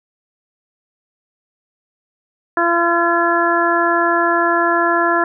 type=harmonic tone; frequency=340.9 Hz; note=F4; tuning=42 cents flat; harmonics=1 / 2 / 3 / 4 / 5; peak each=-19 / -19 / -19 / -19 / -19 dBFS; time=2.57-5.24 s; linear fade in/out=2 ms; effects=none